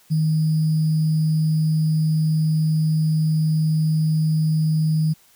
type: tone with sample-and-hold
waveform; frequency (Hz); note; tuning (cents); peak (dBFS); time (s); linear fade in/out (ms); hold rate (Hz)
sine; 156.8; D#3; +14; -16; 0.1-5.14; 20; 4900
effects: white hiss -55 dBFS RMS until 5.35 s